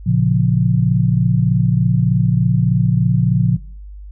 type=chord; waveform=sine; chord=Bb minor; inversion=none; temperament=just; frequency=116.54 / 139.85 / 174.81 Hz; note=Bb2 / Db3 / F3; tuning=0 / +16 / +2 cents; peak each=-16 dBFS; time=0.06-3.57 s; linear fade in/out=10 ms; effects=noise-tail reverb RT60 0.5 s tail -22 dB re dry + added 50 Hz sine -31 dBFS peak until 4.11 s